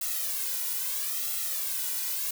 blue noise with flanger, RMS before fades -31 dBFS, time 0.01-2.31 s, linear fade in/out 5 ms, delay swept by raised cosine 1.5 to 2.07 ms, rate 0.77 Hz, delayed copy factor +0.9, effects none

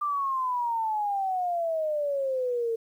sine exponential sweep, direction down, 1194 to 450 Hz, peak -25 dBFS, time 0.01-2.76 s, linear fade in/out 10 ms, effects 10-bit

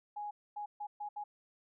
sine tone bursts at uneven times, 830.6 Hz, G#5, in tune, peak -38 dBFS, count 5, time 0.16-0.31 / 0.56-0.66 / 0.8-0.87 / 1-1.09 / 1.16-1.24 s, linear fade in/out 10 ms, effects none

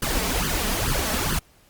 pink noise with flanger, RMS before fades -24 dBFS, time 0.02-1.39 s, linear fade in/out 5 ms, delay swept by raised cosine 0.63 to 4.73 ms, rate 2.3 Hz, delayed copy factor +0.85, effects pink hiss -57 dBFS RMS until 1.69 s + Opus 48 kbps

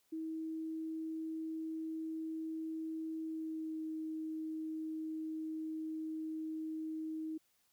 sine tone with pitch glide, 320 to 316 Hz, D#4 to D#4, +49 to +27 cents, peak -38 dBFS, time 0.12-7.38 s, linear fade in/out 10 ms, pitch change -22 cents, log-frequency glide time 3.21-3.83 s, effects white hiss -75 dBFS RMS until 7.72 s

